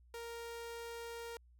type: tone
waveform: sawtooth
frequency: 466.2 Hz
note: A#4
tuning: in tune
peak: -40 dBFS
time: 0.14-1.37 s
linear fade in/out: 2 ms
effects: added 60 Hz sine -61 dBFS peak until 1.59 s